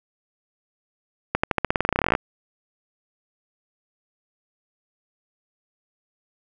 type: accelerating click train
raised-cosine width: 0.5 ms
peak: -4 dBFS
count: 21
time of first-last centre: 1.35-2.151 s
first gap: 85 ms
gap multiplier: 0.91
effects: none